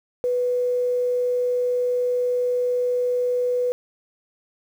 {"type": "tone with quantisation", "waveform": "sine", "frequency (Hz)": 493.9, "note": "B4", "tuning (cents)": 0, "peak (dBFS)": -19, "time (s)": [0.24, 3.72], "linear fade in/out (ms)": 0, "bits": 8, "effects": []}